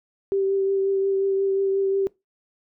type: tone with vibrato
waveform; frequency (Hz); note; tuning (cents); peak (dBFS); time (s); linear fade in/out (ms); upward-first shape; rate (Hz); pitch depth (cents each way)
sine; 390; G4; -9; -19; 0.32-2.07; 0; triangle; 5.6; 18
effects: noise-tail reverb RT60 0.2 s tail -22 dB re dry